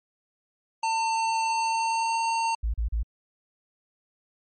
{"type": "tone with pitch glide", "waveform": "square", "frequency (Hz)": [899, 910], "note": ["A5", "A#5"], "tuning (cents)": [37, -42], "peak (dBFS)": -24, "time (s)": [0.83, 2.55], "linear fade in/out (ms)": 5, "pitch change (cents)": 21, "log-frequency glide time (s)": [1.51, 2.21]}
{"type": "tone bursts", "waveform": "sine", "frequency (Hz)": 56.1, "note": "A1", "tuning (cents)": 34, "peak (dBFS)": -23, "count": 3, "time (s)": [2.63, 3.032], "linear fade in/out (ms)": 10, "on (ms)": 110, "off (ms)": 36}
{"effects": ["MP3 32 kbps"]}